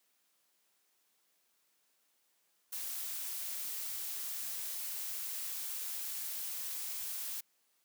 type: noise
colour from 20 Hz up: blue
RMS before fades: -40 dBFS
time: 2.72-7.41 s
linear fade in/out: 10 ms
effects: white hiss -75 dBFS RMS until 7.84 s + high-pass 200 Hz 12 dB/octave